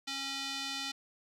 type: tone with band-pass filter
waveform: square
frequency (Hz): 273.4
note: C#4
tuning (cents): -24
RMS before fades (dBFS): -38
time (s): 0.07-0.92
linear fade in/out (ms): 10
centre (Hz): 4000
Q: 1.6
effects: none